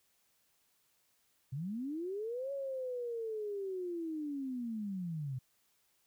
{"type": "linear two-way sweep", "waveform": "sine", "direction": "up then down", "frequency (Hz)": [123.47, 560, 123.47], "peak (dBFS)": -36, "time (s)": [1.52, 5.39], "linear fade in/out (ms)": 10, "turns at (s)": 2.52, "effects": ["white hiss -74 dBFS RMS until 6.06 s"]}